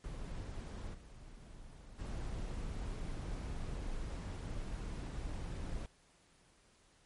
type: noise with level steps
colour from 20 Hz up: brown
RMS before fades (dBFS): -43 / -53 / -41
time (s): 0.04-5.86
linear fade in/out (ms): 0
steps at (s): 0.93 / 1.98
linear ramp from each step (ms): 20
effects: pink hiss -68 dBFS RMS until 7.05 s + MP3 48 kbps